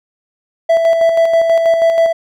triangle tone with tremolo, 662 Hz, E5, 7 cents sharp, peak -5 dBFS, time 0.69-2.13 s, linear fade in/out 10 ms, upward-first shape square, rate 6.2 Hz, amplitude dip 40%, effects none

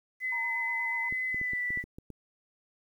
sine tone with pitch glide, 2027 to 1971.6 Hz, B6 to B6, +45 to -3 cents, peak -29 dBFS, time 0.2-1.84 s, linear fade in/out 50 ms, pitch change -48 cents, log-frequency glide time 1.28-1.62 s
sine tone with vibrato, 932.3 Hz, A#5, in tune, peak -37 dBFS, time 0.32-1.09 s, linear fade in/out 5 ms, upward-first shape square, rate 8.4 Hz, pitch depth 29 cents each way
clicks, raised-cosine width 3 ms, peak -30 dBFS, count 9, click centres 1.125 / 1.345 / 1.414 / 1.534 / 1.705 / 1.774 / 1.84 / 1.985 / 2.103 s
effects 10-bit

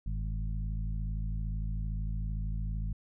harmonic tone with a mistuned harmonic, 53.2 Hz, G#1, 42 cents sharp, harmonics 1 / 2 / 3 / 4, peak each -32 / -39 / -41 / -48 dBFS, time 0.06-2.93 s, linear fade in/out 5 ms, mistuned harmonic 1, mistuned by -150 cents, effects none

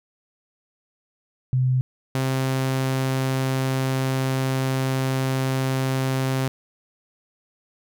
sine / sawtooth tone pair in turn, 128.5 / 132.11 Hz, C3 / C3, -31 / +17 cents, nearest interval unison, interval 48 cents, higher second, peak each -17 dBFS, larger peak neither, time 1.53-1.81 / 2.15-6.48 s, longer second, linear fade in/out 0 ms, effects none

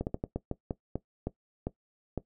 slowing click train, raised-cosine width 2 ms, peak -18 dBFS, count 11, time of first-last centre 0.01-2.177 s, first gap 59 ms, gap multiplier 1.27, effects noise-tail reverb RT60 0.1 s tail -17 dB re dry

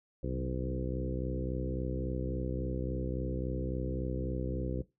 harmonic tone with a mistuned harmonic, 63.6 Hz, C2, 48 cents flat, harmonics 1 / 2 / 3 / 4 / 5 / 6 / 7 / 8, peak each -37 / -38 / -42 / -43 / -41 / -43 / -44 / -43 dBFS, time 0.23-4.82 s, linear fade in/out 5 ms, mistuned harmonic 2, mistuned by +42 cents, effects noise-tail reverb RT60 0.2 s tail -17 dB re dry

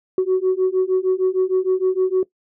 sine beating tone pair, 370 / 376.5 Hz, F#4 / F#4, 0 / +30 cents, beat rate 6.5 Hz, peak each -17 dBFS, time 0.18-2.23 s, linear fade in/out 2 ms, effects noise-tail reverb RT60 0.1 s tail -19 dB re dry + tanh soft clip ceiling -11 dBFS

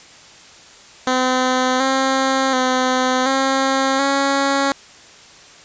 10% pulse tone with pitch steps, 255.9 / 266.2 / 256.2 / 268.2 / 276.2 Hz, C4 / C4 / C4 / C4 / C#4, -38 / +30 / -36 / +43 / -6 cents, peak -7 dBFS, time 1.07-4.72 s, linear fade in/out 2 ms, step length 730 ms, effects white hiss -43 dBFS RMS until 5.64 s + resampled to 16000 Hz

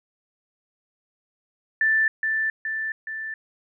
sine tone with echo, 1766 Hz, A6, 6 cents sharp, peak -17 dBFS, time 1.81-2.08 s, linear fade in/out 2 ms, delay 420 ms, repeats 3, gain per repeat -4 dB, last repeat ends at 3.34 s, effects none

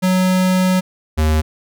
square tone pair in turn, 185 / 77.78 Hz, F#3 / D#2, 0 / 0 cents, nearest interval octave + minor third, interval 1500 cents, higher first, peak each -13 dBFS, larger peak neither, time 0.02-0.81 / 1.17-1.42 s, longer first, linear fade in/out 20 ms, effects none

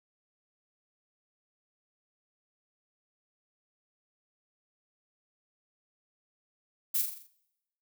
violet noise with echo, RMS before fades -28 dBFS, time 6.94-7.02 s, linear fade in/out 10 ms, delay 42 ms, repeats 6, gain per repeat -5 dB, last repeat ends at 7.272 s, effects noise-tail reverb RT60 0.9 s tail -23 dB re dry

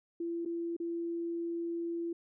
sine tone with dropouts, 338.3 Hz, E4, 45 cents sharp, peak -33 dBFS, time 0.2-2.13 s, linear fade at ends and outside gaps 5 ms, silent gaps 0.451-0.458 / 0.766-0.8 s, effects none

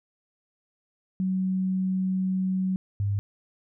sine tone pair in turn, 187.5 / 100.71 Hz, F#3 / G2, +23 / +47 cents, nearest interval major seventh, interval 1076 cents, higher first, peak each -23 dBFS, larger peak neither, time 1.2-2.76 / 3-3.19 s, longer first, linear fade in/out 0 ms, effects none

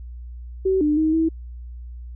sine tone with pitch steps, 380.4 / 299.5 / 314 / 323.4 Hz, F#4 / D4 / D#4 / E4, +48 / +34 / +16 / -33 cents, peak -16 dBFS, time 0.65-1.29 s, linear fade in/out 10 ms, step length 160 ms, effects added 60 Hz sine -33 dBFS peak until 2.15 s

